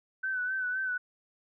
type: tone with vibrato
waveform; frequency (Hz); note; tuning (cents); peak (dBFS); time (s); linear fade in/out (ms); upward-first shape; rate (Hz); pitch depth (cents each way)
sine; 1514; F#6; +39; -29; 0.23-0.98; 10; sine; 3.9; 44
effects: none